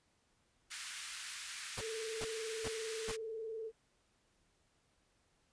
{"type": "high-pass noise", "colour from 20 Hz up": "pink", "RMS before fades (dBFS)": -45, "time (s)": [0.7, 3.17], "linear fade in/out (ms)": 20, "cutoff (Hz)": 1500, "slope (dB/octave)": 24}
{"type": "noise bursts", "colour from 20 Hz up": "pink", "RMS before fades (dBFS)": -41, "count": 4, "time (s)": [1.77, 3.12], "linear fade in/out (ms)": 10, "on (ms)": 45, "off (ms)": 390}
{"type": "tone with vibrato", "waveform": "sine", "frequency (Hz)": 444.3, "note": "A4", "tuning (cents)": 17, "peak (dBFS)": -40, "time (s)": [1.79, 3.72], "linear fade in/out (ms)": 50, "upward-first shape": "square", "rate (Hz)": 20, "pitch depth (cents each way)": 38}
{"effects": ["pink hiss -75 dBFS RMS until 5.52 s", "resampled to 22050 Hz"]}